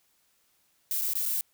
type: noise with dropouts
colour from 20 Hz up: violet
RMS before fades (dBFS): -29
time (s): 0.91-1.41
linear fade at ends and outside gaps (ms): 0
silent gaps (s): 1.014-1.019 / 1.135-1.154 / 1.255-1.261
effects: white hiss -69 dBFS RMS until 1.53 s